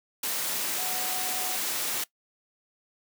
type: tone in noise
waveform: sine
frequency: 740 Hz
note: F#5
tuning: in tune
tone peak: -37 dBFS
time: 0.78-1.56 s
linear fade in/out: 5 ms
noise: white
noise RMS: -30 dBFS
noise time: 0.23-2.04 s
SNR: -10 dB
effects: noise-tail reverb RT60 0.1 s tail -20 dB re dry + high-pass 200 Hz 12 dB/octave